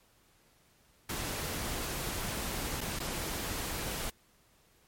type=noise with dropouts; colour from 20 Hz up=pink; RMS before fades=-36 dBFS; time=1.09-4.1 s; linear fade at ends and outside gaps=5 ms; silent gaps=2.808-2.812 / 2.99-3 s; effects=pink hiss -66 dBFS RMS until 4.87 s + MP3 64 kbps